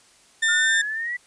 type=tone; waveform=35% pulse; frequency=1800 Hz; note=A6; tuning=39 cents sharp; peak=-16 dBFS; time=0.42-0.82 s; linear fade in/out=10 ms
type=exponential sweep; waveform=sine; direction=up; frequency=1402 to 1980 Hz; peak=-25 dBFS; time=0.48-1.17 s; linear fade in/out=10 ms
effects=white hiss -55 dBFS RMS until 1.26 s + resampled to 22050 Hz